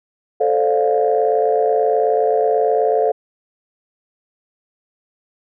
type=chord; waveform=sine; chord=D minor seventh; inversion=second; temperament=just; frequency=440.5 / 528.6 / 587.3 / 704.8 Hz; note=A4 / C5 / D5 / F5; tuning=+2 / +18 / 0 / +16 cents; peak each=-16 / -20 / -22 / -18 dBFS; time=0.4-3.12 s; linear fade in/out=10 ms; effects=tanh soft clip ceiling -4 dBFS